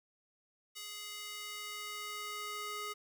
square tone with high-pass filter sweep, 417.4 Hz, G#4, 9 cents sharp, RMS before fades -43 dBFS, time 0.75-2.94 s, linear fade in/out 20 ms, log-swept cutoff 3100 to 940 Hz, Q 0.95, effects none

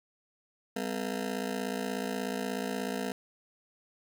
20% pulse ring-modulated tone, 227.7 Hz, A#3, 40 cents flat, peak -24 dBFS, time 0.76-3.12 s, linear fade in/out 2 ms, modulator 28.3 Hz, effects none

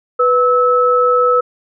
sine tone pair together, 494.1 / 1300.2 Hz, B4 / E6, +1 / -24 cents, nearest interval octave + perfect fourth, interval 1675 cents, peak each -12 dBFS, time 0.19-1.41 s, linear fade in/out 10 ms, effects none

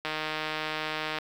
click train, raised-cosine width 0.3 ms, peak -15 dBFS, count 177, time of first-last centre 0.05-1.185 s, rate 155 Hz, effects high-pass 200 Hz 12 dB/octave + 8-bit

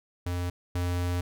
square tone pair in turn, 88.5 / 88.5 Hz, F2 / F2, +23 / +23 cents, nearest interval unison, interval 0 cents, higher neither, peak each -29 / -27 dBFS, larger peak second, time 0.26-0.5 / 0.75-1.21 s, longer second, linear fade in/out 5 ms, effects none

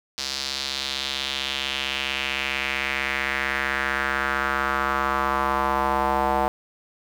square tone with band-pass filter sweep, 67.8 Hz, C#2, 38 cents flat, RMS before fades -25 dBFS, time 0.18-6.48 s, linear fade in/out 0 ms, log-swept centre 4800 to 820 Hz, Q 2.8, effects 7-bit

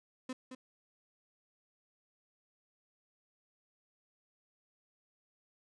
35% pulse tone with echo, 257.1 Hz, C4, 30 cents flat, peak -36 dBFS, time 0.29-0.33 s, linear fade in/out 5 ms, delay 220 ms, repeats 1, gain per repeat -7 dB, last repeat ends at 0.55 s, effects resampled to 22050 Hz

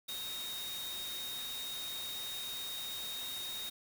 sine tone in noise, 3729 Hz, A#7, in tune, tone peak -40 dBFS, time 0.08-3.7 s, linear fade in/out 10 ms, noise white, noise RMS -45 dBFS, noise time 0.08-3.7 s, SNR +2 dB, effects none

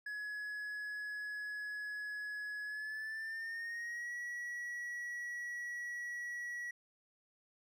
triangle tone with pitch glide, 1688 to 1927.8 Hz, G#6 to B6, +28 to -42 cents, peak -38 dBFS, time 0.06-6.71 s, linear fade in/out 5 ms, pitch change +230 cents, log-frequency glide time 2.65-4.13 s, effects none

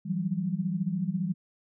sine tone cluster, 163.1 / 181.3 / 195.7 Hz, E3 / F#3 / G3, -18 / -35 / -3 cents, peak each -32 / -31 / -31 dBFS, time 0.05-1.34 s, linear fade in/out 20 ms, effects none

